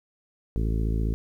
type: harmonic tone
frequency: 54.9 Hz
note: A1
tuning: 3 cents flat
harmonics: 1 / 2 / 3 / 4 / 5 / 6 / 7 / 8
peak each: -24 / -30 / -34 / -36 / -38 / -40 / -41 / -42 dBFS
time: 0.56-1.14 s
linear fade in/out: 0 ms
effects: 10-bit